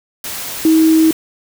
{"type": "tone in noise", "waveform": "sine", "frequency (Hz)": 319.8, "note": "D#4", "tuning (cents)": 48, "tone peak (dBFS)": -7, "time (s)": [0.65, 1.11], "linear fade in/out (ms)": 2, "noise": "white", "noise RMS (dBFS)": -25, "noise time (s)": [0.24, 1.13], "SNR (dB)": 15, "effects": []}